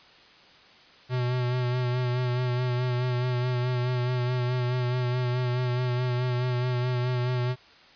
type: tone with vibrato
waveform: square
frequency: 124.5 Hz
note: B2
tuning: 14 cents sharp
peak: -25 dBFS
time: 1.09-7.56 s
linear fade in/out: 50 ms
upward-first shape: sine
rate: 4.7 Hz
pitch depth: 30 cents each way
effects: white hiss -53 dBFS RMS until 7.95 s + resampled to 11025 Hz